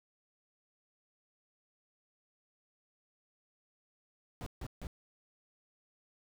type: noise bursts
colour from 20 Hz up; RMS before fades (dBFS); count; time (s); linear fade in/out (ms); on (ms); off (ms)
brown; -41; 3; 4.41-4.869; 0; 53; 150
effects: none